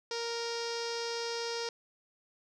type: tone with low-pass filter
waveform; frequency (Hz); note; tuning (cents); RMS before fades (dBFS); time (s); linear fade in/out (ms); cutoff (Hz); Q
sawtooth; 466.2; A#4; 0; -36; 0.11-1.69; 2; 5200; 5.1
effects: none